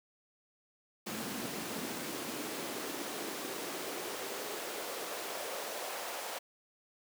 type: noise with high-pass filter sweep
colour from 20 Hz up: pink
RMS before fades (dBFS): -40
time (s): 1.06-6.39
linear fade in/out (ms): 10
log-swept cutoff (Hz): 210 to 620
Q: 1.9
effects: none